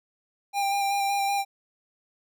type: tone with vibrato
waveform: square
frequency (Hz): 797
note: G5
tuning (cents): +28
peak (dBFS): -24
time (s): 0.53-1.45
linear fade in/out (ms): 50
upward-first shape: square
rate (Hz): 5.3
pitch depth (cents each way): 13
effects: none